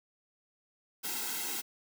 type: noise with comb filter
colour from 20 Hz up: white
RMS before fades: -36 dBFS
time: 1.03-1.62 s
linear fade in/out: 20 ms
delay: 1.7 ms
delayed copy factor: -1
effects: high-pass 200 Hz 12 dB/octave